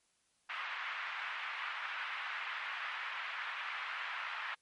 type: band-pass noise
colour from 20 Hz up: pink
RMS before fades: -41 dBFS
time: 0.49-4.55 s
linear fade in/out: 10 ms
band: 1100 to 2700 Hz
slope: 24 dB/octave
effects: white hiss -75 dBFS RMS until 4.61 s + MP3 48 kbps